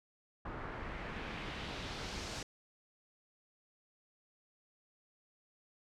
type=noise with low-pass filter sweep; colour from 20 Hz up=pink; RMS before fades=-43 dBFS; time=0.45-2.43 s; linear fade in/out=5 ms; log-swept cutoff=1300 to 6400 Hz; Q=1.4; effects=none